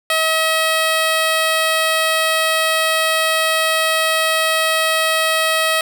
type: tone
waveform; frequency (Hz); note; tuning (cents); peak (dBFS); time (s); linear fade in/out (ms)
10% pulse; 640; D#5; +49; -6; 0.1-5.81; 2
effects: none